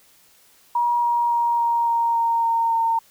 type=tone with pitch steps; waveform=sine; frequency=955 / 949 / 942.9 / 937 / 931 / 925.1 / 919.3 / 913.5 Hz; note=A#5 / A#5 / A#5 / A#5 / A#5 / A#5 / A#5 / A#5; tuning=+42 / +31 / +20 / +9 / -2 / -13 / -24 / -35 cents; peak=-17 dBFS; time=0.75-2.99 s; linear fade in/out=5 ms; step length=280 ms; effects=white hiss -55 dBFS RMS until 3.1 s